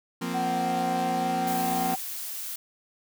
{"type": "chord", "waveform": "sawtooth", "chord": "F suspended fourth", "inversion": "none", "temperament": "equal", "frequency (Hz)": [174.61, 233.1, 261.6], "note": ["F3", "Bb3", "C4"], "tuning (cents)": [0, 0, 0], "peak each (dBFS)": -29, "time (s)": [0.21, 1.95], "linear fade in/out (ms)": 10}
{"type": "tone with pitch glide", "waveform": "sine", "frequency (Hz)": [755, 761.6], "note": ["F#5", "F#5"], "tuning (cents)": [35, 50], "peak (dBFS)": -26, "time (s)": [0.34, 1.96], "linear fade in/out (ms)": 10, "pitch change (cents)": 15, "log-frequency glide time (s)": [0.63, 1.48]}
{"type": "noise", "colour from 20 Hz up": "blue", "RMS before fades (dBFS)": -35, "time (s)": [1.47, 2.56], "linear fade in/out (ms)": 5}
{"effects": []}